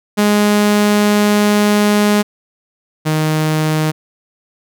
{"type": "tone pair in turn", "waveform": "sawtooth", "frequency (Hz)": [207.7, 155.6], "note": ["G#3", "D#3"], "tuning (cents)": [0, 0], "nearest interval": "perfect fourth", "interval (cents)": 500, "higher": "first", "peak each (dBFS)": [-6, -9], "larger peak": "first", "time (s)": [[0.17, 2.23], [3.05, 3.92]], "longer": "first", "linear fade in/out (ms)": 20, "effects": []}